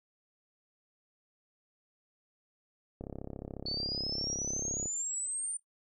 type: click train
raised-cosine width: 2 ms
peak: -27 dBFS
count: 64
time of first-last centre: 3.01-4.858 s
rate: 34.1 Hz
type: exponential sweep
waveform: sine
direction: up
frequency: 4435 to 9070 Hz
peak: -33 dBFS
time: 3.66-5.57 s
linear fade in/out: 2 ms
effects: noise-tail reverb RT60 0.1 s tail -18 dB re dry